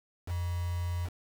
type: tone with quantisation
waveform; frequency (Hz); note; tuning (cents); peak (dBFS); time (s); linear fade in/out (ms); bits
sine; 87.5; F2; +4; -30; 0.26-1.1; 50; 7
effects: none